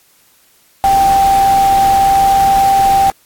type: tone in noise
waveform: sine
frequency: 784 Hz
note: G5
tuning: in tune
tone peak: -7 dBFS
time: 0.84-3.1 s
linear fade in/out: 0 ms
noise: pink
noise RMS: -23 dBFS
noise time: 0.84-3.1 s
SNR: +13 dB
effects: white hiss -51 dBFS RMS until 3.25 s + AAC 64 kbps